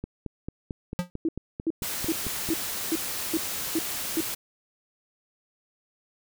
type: click train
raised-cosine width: 3 ms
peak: -20 dBFS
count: 12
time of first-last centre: 0.04-2.49 s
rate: 4.49 Hz
type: tone with exponential decay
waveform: square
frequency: 177.8 Hz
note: F3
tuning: 31 cents sharp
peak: -21 dBFS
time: 0.99-1.1 s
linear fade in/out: 0 ms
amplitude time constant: 23 ms
type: tone bursts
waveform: sine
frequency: 325.1 Hz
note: E4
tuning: 24 cents flat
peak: -22 dBFS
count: 8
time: 1.25-4.206 s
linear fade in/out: 2 ms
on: 37 ms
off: 380 ms
type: noise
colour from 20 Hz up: white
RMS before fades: -32 dBFS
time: 1.82-4.35 s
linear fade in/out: 10 ms
effects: none